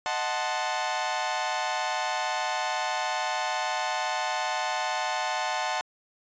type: chord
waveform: sawtooth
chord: D# diminished seventh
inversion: none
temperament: equal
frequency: 622.3 / 740 / 880 / 1046.5 Hz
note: D#5 / F#5 / A5 / C6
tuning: 0 / 0 / 0 / 0 cents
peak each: -32 / -27 / -27 / -31 dBFS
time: 0.06-5.81 s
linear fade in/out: 0 ms
effects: resampled to 16000 Hz